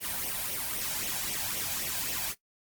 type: noise with flanger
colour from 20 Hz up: white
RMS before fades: -33 dBFS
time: 0-2.35 s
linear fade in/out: 50 ms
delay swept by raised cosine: 0.33 to 1.3 ms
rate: 3.8 Hz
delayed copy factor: +0.6
effects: noise-tail reverb RT60 0.1 s tail -17 dB re dry + Opus 32 kbps